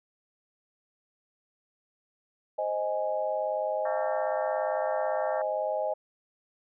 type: chord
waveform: sine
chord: Ab major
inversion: first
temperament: equal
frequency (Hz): 523.3 / 622.3 / 830.6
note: C5 / Eb5 / Ab5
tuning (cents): 0 / 0 / 0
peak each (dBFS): -33 / -29 / -33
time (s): 2.58-5.94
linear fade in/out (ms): 10
type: harmonic tone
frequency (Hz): 226.7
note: A#3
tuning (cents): -48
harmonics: 3 / 4 / 5 / 6 / 7 / 8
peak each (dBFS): -37 / -39 / -41 / -43 / -44 / -45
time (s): 3.85-5.42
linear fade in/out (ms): 5
effects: none